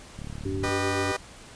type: click train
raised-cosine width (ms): 5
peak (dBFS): -25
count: 19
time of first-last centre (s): 0.19-0.685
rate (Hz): 36.4
type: harmonic tone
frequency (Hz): 96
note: G2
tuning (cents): -36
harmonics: 1 / 3 / 4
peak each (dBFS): -32 / -32 / -32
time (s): 0.45-1.12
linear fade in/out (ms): 5
type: chord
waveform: 15% pulse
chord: G augmented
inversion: none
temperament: just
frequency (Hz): 392 / 490 / 612.5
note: G4 / B4 / D#5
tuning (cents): 0 / -14 / -27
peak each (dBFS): -25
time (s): 0.63-1.17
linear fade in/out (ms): 10
effects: pink hiss -47 dBFS RMS until 1.55 s + resampled to 22050 Hz